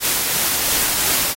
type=noise with tremolo; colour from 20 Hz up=white; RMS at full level=-17 dBFS; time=0-1.35 s; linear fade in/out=50 ms; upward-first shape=triangle; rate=2.9 Hz; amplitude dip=30%; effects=AAC 48 kbps